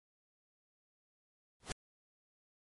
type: noise with exponential growth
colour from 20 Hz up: pink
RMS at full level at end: -34 dBFS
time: 1.6-1.72 s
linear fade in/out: 1 ms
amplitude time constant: 24 ms
effects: MP3 48 kbps